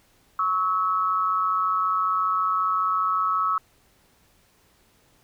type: tone pair together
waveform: sine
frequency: 1112.7 / 1298 Hz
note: C#6 / E6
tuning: +6 / -27 cents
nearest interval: minor third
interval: 267 cents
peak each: -25 / -22 dBFS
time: 0.39-3.58 s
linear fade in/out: 2 ms
effects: pink hiss -61 dBFS RMS until 5.23 s